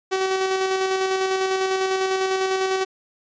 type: tone with tremolo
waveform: sawtooth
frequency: 380 Hz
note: F#4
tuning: 46 cents sharp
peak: -15 dBFS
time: 0.11-2.85 s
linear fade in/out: 20 ms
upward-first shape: square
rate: 10 Hz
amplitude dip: 30%
effects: resampled to 16000 Hz